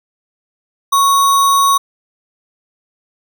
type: tone with sample-and-hold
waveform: sine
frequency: 1108.7 Hz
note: C#6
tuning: in tune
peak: -8 dBFS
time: 0.92-1.78 s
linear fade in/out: 10 ms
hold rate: 4900 Hz
effects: none